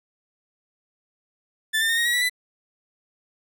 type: tone with pitch steps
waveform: 30% pulse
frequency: 1760 / 1797 / 1834.7 / 1873.3 / 1912.7 / 1952.8 / 1993.9 Hz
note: A6 / A6 / A#6 / A#6 / A#6 / B6 / B6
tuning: 0 / +36 / -28 / +8 / +44 / -20 / +16 cents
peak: -17 dBFS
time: 1.73-2.297 s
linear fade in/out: 20 ms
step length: 81 ms
effects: none